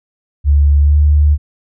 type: tone with pitch glide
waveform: sine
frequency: 72.1 to 74.08 Hz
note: D2 to D2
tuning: -31 to +16 cents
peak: -6 dBFS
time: 0.44-1.38 s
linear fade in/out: 50 ms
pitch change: +47 cents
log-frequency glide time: 0.81-0.96 s
effects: none